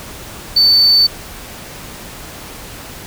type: tone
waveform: sine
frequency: 4525 Hz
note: C#8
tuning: 35 cents sharp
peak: -5 dBFS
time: 0.56-1.07 s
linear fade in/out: 10 ms
effects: tanh soft clip ceiling -5 dBFS + pink hiss -32 dBFS RMS until 3.06 s